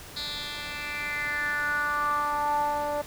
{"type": "tone with band-pass filter sweep", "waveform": "10% pulse", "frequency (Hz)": 293.7, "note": "D4", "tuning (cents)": 0, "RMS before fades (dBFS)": -29, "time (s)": [0.16, 3.02], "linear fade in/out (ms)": 10, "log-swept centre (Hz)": [4000, 660], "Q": 5.2, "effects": ["pink hiss -44 dBFS RMS until 3.06 s"]}